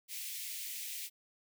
white high-pass noise, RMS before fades -42 dBFS, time 0.08-1.1 s, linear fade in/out 50 ms, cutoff 2000 Hz, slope 48 dB/octave, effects none

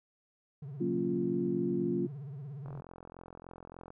triangle tone with vibrato, 140 Hz, C#3, 18 cents sharp, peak -38 dBFS, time 0.62-2.81 s, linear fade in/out 5 ms, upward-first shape triangle, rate 17 Hz, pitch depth 190 cents each way
sine chord, Gb major seventh, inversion none, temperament equal, 185 / 233.1 / 277.2 / 349.2 Hz, Gb3 / Bb3 / Db4 / F4, 0 / 0 / 0 / 0 cents, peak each -35 / -36 / -36 / -32 dBFS, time 0.8-2.07 s, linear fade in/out 10 ms
click train, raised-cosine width 1 ms, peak -34 dBFS, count 55, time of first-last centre 2.66-3.904 s, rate 43.4 Hz
effects none

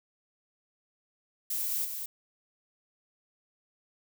violet noise with echo, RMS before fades -32 dBFS, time 1.5-1.85 s, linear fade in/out 5 ms, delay 210 ms, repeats 1, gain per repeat -5 dB, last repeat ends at 2.06 s, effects none

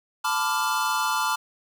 square chord, B half-diminished seventh, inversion third, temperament equal with one note detuned, 880 / 1001 / 1174.7 / 1396.9 Hz, A5 / B5 / D6 / F6, 0 / +23 / 0 / 0 cents, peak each -29 dBFS, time 0.24-1.36 s, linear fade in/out 10 ms, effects none

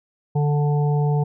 harmonic tone, 146.83 Hz, D3, in tune, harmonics 1 / 3 / 5 / 6, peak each -17 / -27 / -31 / -33 dBFS, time 0.35-1.24 s, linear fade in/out 10 ms, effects none

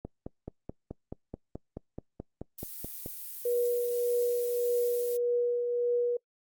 click train, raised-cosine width 2 ms, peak -24 dBFS, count 15, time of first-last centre 0.05-3.061 s, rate 4.65 Hz
violet noise, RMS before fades -41 dBFS, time 2.58-5.17 s, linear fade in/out 5 ms
sine tone with tremolo, 482.5 Hz, B4, 40 cents flat, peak -24 dBFS, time 3.45-6.17 s, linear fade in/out 5 ms, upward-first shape triangle, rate 1.7 Hz, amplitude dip 40%
effects noise-tail reverb RT60 0.1 s tail -24 dB re dry + Opus 32 kbps

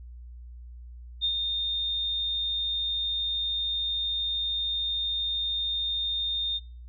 sine tone with ADSR envelope, 3647 Hz, A#7, 39 cents flat, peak -22 dBFS, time 1.21-6.6 s, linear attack 34 ms, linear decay 78 ms, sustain -4 dB, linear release 37 ms, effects noise-tail reverb RT60 0.4 s tail -22 dB re dry + added 60 Hz sine -41 dBFS peak until 6.88 s

